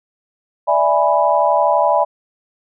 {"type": "chord", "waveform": "sine", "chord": "E dominant seventh", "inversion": "third", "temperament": "equal", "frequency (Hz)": [587.3, 659.3, 830.6, 987.8], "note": ["D5", "E5", "G#5", "B5"], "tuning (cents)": [0, 0, 0, 0], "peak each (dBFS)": -17, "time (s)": [0.67, 2.05], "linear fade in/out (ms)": 20, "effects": []}